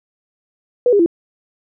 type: tone with pitch steps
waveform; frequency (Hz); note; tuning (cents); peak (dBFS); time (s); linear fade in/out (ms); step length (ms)
sine; 489.4 / 406.8 / 338.2; B4 / G#4 / E4; -16 / -36 / +44; -9; 0.86-1.061; 2; 67
effects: none